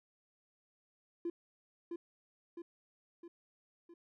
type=tone with echo; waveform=triangle; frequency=342 Hz; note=F4; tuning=36 cents flat; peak=-31 dBFS; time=1.25-1.3 s; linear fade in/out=5 ms; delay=660 ms; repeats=4; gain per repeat=-5 dB; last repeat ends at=3.94 s; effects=tanh soft clip ceiling -32 dBFS